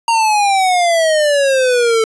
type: exponential sweep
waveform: square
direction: down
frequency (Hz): 932.3 to 440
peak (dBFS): -11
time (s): 0.08-2.04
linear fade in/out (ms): 2
effects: resampled to 24000 Hz